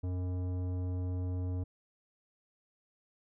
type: tone with tanh clipping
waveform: sine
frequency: 90.8 Hz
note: F#2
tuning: 32 cents flat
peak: -34 dBFS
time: 0.03-1.64 s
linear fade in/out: 10 ms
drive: 14 dB
effects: none